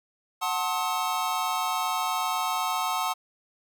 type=chord; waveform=square; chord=F# diminished seventh; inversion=none; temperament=just; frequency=740 / 888 / 1065.6 / 1278.7 Hz; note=F#5 / A5 / C6 / Eb6; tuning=0 / +16 / +31 / +47 cents; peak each=-32 dBFS; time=0.41-3.14 s; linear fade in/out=20 ms; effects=none